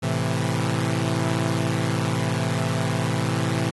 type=chord; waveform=sawtooth; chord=A minor; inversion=none; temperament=equal; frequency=110 / 130.81 / 164.81 Hz; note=A2 / C3 / E3; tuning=0 / 0 / 0 cents; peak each=-22 dBFS; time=0.02-3.71 s; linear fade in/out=20 ms; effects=AAC 32 kbps